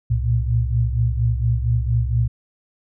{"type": "tone cluster", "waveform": "sine", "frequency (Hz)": [65, 114.2, 118.5], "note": ["C2", "A#2", "A#2"], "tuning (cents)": [-11, -35, 29], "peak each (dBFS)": [-21, -20, -22], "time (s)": [0.1, 2.28], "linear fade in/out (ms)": 10, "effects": []}